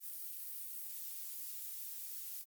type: noise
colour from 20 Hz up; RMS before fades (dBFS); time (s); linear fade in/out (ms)
violet; -45; 0-2.45; 50
effects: Opus 32 kbps